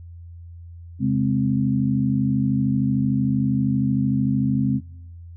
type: tone cluster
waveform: sine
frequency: 134.7 / 208.5 / 261.5 Hz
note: C#3 / G#3 / C4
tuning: -49 / +7 / -1 cents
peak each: -22 dBFS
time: 0.99-4.81 s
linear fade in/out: 50 ms
effects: noise-tail reverb RT60 0.9 s tail -24 dB re dry + added 85 Hz sine -37 dBFS peak until 5.36 s